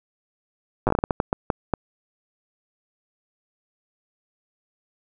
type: slowing click train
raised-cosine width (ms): 1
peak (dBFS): -6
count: 13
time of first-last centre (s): 0.87-1.737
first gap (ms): 8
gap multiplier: 1.36
effects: none